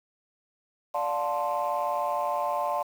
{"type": "chord", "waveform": "sine", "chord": "D minor seventh", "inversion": "none", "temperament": "equal with one note detuned", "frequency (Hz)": [587.3, 706.6, 880, 1046.5], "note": ["D5", "F5", "A5", "C6"], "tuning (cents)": [0, 20, 0, 0], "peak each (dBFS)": -30, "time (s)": [0.94, 2.83], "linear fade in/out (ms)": 10, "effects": ["tanh soft clip ceiling -19 dBFS", "8-bit"]}